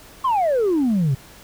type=exponential sweep; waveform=sine; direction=down; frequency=1104 to 126.1 Hz; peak=-14 dBFS; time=0.24-1.15 s; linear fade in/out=10 ms; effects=tanh soft clip ceiling -14 dBFS + pink hiss -45 dBFS RMS until 1.43 s